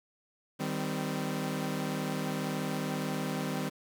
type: chord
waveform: sawtooth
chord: C minor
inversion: first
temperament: equal with one note detuned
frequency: 155.56 / 196 / 257.7 Hz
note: Eb3 / G3 / C4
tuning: 0 / 0 / -26 cents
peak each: -32 dBFS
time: 0.59-3.7 s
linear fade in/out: 20 ms
effects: 10-bit